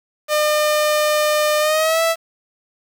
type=tone with pitch glide; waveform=sawtooth; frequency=604 to 658.7 Hz; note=D5 to E5; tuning=+48 to -1 cents; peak=-11 dBFS; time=0.28-2.16 s; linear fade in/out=50 ms; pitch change=+151 cents; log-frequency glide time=1.6-2.02 s; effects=7-bit